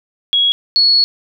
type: tone pair in turn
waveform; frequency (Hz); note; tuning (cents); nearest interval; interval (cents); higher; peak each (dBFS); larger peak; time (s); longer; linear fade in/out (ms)
sine; 3322 / 4371; G#7 / C#8; 0 / -25; perfect fourth; 475; second; -10 / -8; second; 0.33-0.52 / 0.76-1.04; second; 0
effects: none